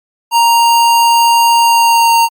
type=tone with pitch glide; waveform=square; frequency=932.3 to 923.7 Hz; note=A#5 to A#5; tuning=0 to -16 cents; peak=-7 dBFS; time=0.31-2.29 s; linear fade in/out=50 ms; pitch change=-16 cents; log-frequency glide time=1.59-2.15 s; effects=Opus 48 kbps